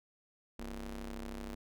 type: ring-modulated tone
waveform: sawtooth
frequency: 100.3 Hz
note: G2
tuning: 40 cents sharp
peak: -34 dBFS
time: 0.59-1.55 s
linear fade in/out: 5 ms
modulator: 134 Hz
effects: none